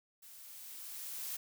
blue noise with level ramp, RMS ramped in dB -55 to -40 dBFS, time 0.22-1.37 s, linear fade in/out 10 ms, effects none

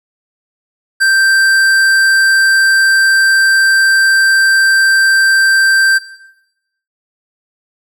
triangle tone with hard clipping, 1568 Hz, G6, in tune, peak -9 dBFS, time 1-5.99 s, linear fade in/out 20 ms, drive 17 dB, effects noise-tail reverb RT60 0.9 s tail -17 dB re dry

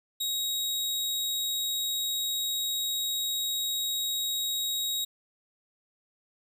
sawtooth tone, 3795 Hz, A#7, 30 cents sharp, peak -25 dBFS, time 0.2-5.05 s, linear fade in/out 10 ms, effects none

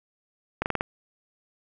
slowing click train, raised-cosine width 0.5 ms, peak -10 dBFS, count 5, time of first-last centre 0.62-0.809 s, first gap 39 ms, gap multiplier 1.13, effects none

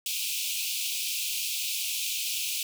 pink high-pass noise, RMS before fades -31 dBFS, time 0.06-2.63 s, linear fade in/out 2 ms, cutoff 2400 Hz, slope 96 dB/octave, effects none

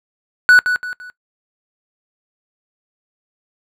triangle tone with echo, 1480 Hz, F#6, in tune, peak -3 dBFS, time 0.49-0.59 s, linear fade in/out 0 ms, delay 170 ms, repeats 3, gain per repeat -9 dB, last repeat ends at 1.1 s, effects noise-tail reverb RT60 0.1 s tail -20 dB re dry

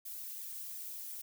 violet noise with flanger, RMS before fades -44 dBFS, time 0.05-1.22 s, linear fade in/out 10 ms, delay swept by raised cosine 0.69 to 4.39 ms, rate 2.8 Hz, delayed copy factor -0.7, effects none

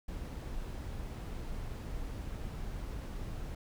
brown noise, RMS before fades -40 dBFS, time 0.08-3.55 s, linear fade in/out 5 ms, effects none

